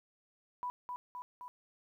sine tone with echo, 987.8 Hz, B5, in tune, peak -35 dBFS, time 0.63-0.7 s, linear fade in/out 0 ms, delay 260 ms, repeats 3, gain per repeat -3 dB, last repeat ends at 1.48 s, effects 12-bit

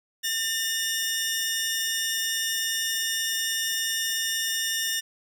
15% pulse tone pair together, 1802.6 / 2879 Hz, A6 / F#7, +41 / -48 cents, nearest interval minor sixth, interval 811 cents, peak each -21 / -22 dBFS, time 0.23-5.01 s, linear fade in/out 20 ms, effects none

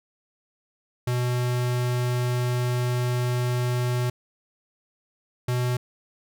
square tone pair in turn, 123.47 / 123.94 Hz, B2 / B2, 0 / +7 cents, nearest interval unison, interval 7 cents, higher second, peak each -23 dBFS, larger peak neither, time 1.07-4.1 / 5.48-5.77 s, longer first, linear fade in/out 5 ms, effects none

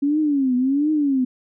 sine tone with vibrato, 277.2 Hz, C#4, in tune, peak -16 dBFS, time 0.02-1.25 s, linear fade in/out 10 ms, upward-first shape triangle, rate 1.4 Hz, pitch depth 210 cents each way, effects none

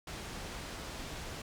pink low-pass noise, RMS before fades -43 dBFS, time 0.07-1.42 s, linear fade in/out 5 ms, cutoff 7600 Hz, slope 12 dB/octave, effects none

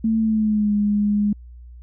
sine tone with pitch glide, 222.7 to 206.6 Hz, A3 to G#3, +21 to -9 cents, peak -16 dBFS, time 0.04-1.33 s, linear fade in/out 5 ms, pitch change -130 cents, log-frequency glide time 0.19-0.73 s, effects added 60 Hz sine -38 dBFS peak until 1.82 s

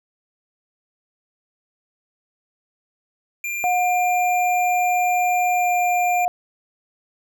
square tone, 2388 Hz, D7, 28 cents sharp, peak -25 dBFS, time 3.44-6.25 s, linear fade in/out 2 ms
sine tone with pitch glide, 722 to 715.8 Hz, F#5 to F5, -43 to +42 cents, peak -17 dBFS, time 3.64-6.28 s, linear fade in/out 0 ms, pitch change -15 cents, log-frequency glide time 5.55-5.69 s
effects none

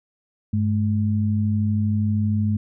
sine tone pair together, 100.69 / 213.5 Hz, G2 / G#3, +47 / +48 cents, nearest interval octave + minor second, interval 1301 cents, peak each -20 / -22 dBFS, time 0.53-2.57 s, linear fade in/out 5 ms, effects none

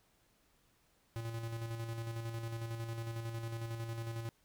square tone with tremolo, 114.6 Hz, A#2, 29 cents flat, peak -38 dBFS, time 1.16-4.29 s, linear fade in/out 0 ms, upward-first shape square, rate 11 Hz, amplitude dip 40%, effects pink hiss -72 dBFS RMS until 4.44 s

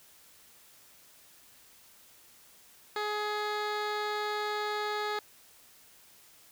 15% pulse tone with low-pass filter, 420 Hz, G#4, 19 cents sharp, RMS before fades -33 dBFS, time 2.96-5.19 s, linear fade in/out 2 ms, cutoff 3900 Hz, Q 1.4, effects white hiss -58 dBFS RMS until 6.51 s

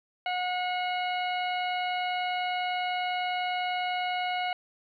harmonic tone with a mistuned harmonic, 726 Hz, F#5, 33 cents flat, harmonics 1 / 2 / 3 / 4 / 5 / 6, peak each -29 / -38 / -35 / -37 / -47 / -49 dBFS, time 0.26-4.53 s, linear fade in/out 2 ms, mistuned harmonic 5, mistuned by +120 cents, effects 11-bit

